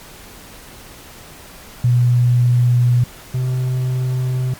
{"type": "tone pair in turn", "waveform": ["sine", "triangle"], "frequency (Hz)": [122.2, 127.78], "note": ["B2", "C3"], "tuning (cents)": [-18, -41], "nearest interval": "minor second", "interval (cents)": 77, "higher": "second", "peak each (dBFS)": [-10, -14], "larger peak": "first", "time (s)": [[1.84, 3.04], [3.34, 4.54]], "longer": "neither", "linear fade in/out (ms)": 5, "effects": ["pink hiss -39 dBFS RMS until 4.59 s", "MP3 96 kbps"]}